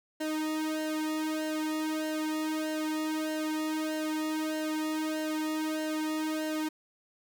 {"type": "tone with flanger", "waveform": "sawtooth", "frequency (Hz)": 311.1, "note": "D#4", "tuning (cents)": 0, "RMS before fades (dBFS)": -32, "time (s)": [0.2, 6.69], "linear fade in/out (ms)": 10, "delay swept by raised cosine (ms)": [0.84, 1.94], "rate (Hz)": 1.6, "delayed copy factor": -1, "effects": ["11-bit"]}